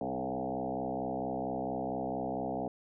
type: tone with frequency modulation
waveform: sine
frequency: 480.1 Hz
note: B4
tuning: 49 cents flat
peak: -32 dBFS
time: 0.01-2.68 s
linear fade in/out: 2 ms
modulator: 64.4 Hz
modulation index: 4.8
effects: none